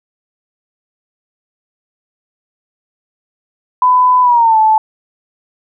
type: tone with pitch glide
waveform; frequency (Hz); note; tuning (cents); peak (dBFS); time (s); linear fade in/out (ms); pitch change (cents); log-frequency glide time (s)
sine; 1002 to 872.3; B5 to A5; +25 to -15; -6; 3.82-4.78; 2; -240; 4.22-4.58
effects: none